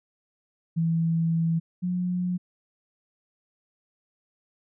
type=tone pair in turn; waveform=sine; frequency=164.81 / 179.67 Hz; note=E3 / F3; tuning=0 / +49 cents; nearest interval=minor second; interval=149 cents; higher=second; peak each=-21 / -24 dBFS; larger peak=first; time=0.76-1.6 / 1.82-2.38 s; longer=first; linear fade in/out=20 ms; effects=none